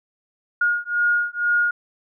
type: beating tone pair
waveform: sine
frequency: 1430 / 1432.1 Hz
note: F6 / F6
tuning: +41 / +43 cents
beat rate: 2.1 Hz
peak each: -21 dBFS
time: 0.61-1.71 s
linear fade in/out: 5 ms
effects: none